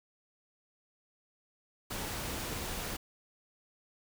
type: noise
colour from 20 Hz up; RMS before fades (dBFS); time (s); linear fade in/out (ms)
pink; -38; 1.9-2.97; 10
effects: none